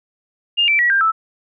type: tone with pitch steps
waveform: sine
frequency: 2820 / 2331 / 1926.1 / 1591.8 / 1315.6 Hz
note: F7 / D7 / B6 / G6 / E6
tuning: +16 / -14 / -44 / +26 / -4 cents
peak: -12 dBFS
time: 0.57-1.12 s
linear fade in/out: 20 ms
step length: 110 ms
effects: none